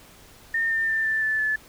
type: tone with pitch steps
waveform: sine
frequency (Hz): 1820 / 1802.2 / 1784.6 / 1767.2 / 1749.9 / 1732.8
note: A#6 / A6 / A6 / A6 / A6 / A6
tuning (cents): -42 / +41 / +24 / +7 / -10 / -27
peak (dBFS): -21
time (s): 0.54-1.56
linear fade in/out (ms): 5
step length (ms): 170
effects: pink hiss -50 dBFS RMS until 1.68 s